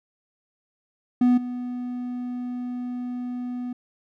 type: tone with level steps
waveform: triangle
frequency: 246.9 Hz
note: B3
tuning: in tune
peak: -13 / -26 dBFS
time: 1.21-3.73 s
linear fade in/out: 5 ms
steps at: 1.37 s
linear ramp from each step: 10 ms
effects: none